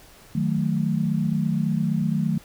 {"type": "chord", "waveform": "sine", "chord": "D# diminished", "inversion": "none", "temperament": "equal with one note detuned", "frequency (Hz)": [156.28, 185, 220], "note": ["D#3", "F#3", "A3"], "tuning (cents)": [8, 0, 0], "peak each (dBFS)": [-24, -25, -25], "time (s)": [0.35, 2.38], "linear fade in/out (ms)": 5, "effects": ["pink hiss -50 dBFS RMS until 2.44 s"]}